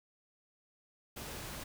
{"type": "noise", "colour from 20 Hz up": "pink", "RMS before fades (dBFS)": -44, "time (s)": [1.16, 1.64], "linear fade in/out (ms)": 10, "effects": []}